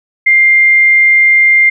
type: tone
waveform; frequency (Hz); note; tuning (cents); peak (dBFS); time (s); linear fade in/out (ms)
sine; 2100; C7; +6; -4; 0.26-1.7; 10
effects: none